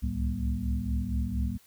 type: tone cluster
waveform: sine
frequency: 65.7 / 70 / 109.1 / 193.9 / 237.8 Hz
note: C2 / C#2 / A2 / G3 / A#3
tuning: +8 / +18 / -14 / -19 / +35 cents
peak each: -32 / -31 / -36 / -35 / -36 dBFS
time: 0.02-1.58 s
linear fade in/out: 20 ms
effects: white hiss -60 dBFS RMS until 1.66 s